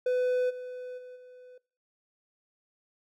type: tone with level steps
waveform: triangle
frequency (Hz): 501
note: B4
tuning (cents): +25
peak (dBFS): -22 / -35 / -41 / -46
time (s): 0.06-1.58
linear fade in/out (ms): 5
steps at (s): 0.49 / 0.97 / 1.15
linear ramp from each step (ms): 20
effects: noise-tail reverb RT60 0.4 s tail -23 dB re dry